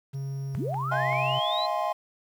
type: tone with pitch glide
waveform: triangle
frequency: 136.8 to 132.29 Hz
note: C#3 to C3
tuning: -23 to +19 cents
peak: -28 dBFS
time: 0.13-1.4 s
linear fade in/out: 20 ms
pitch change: -58 cents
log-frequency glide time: 0.49-1.02 s
type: linear sweep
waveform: sine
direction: up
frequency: 38.89 to 4151 Hz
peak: -29 dBFS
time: 0.54-1.67 s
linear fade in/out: 20 ms
type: click train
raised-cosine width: 0.5 ms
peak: -27 dBFS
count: 4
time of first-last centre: 0.55-1.129 s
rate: 5.18 Hz
type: chord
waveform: triangle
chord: F minor seventh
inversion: third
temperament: equal with one note detuned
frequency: 633.9 / 698.5 / 830.6 / 1046.5 Hz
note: Eb5 / F5 / Ab5 / C6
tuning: +32 / 0 / 0 / 0 cents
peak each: -29 dBFS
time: 0.91-1.93 s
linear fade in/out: 10 ms
effects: 9-bit